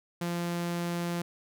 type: tone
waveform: sawtooth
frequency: 172.6 Hz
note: F3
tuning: 20 cents flat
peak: -26 dBFS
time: 0.21-1.22 s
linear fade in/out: 5 ms
effects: none